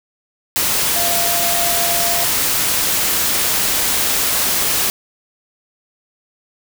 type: tone in noise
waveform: sine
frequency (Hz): 689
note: F5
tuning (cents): -24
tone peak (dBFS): -22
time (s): 0.96-2.24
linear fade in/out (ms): 0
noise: white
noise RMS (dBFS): -17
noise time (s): 0.56-4.9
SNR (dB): -8
effects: none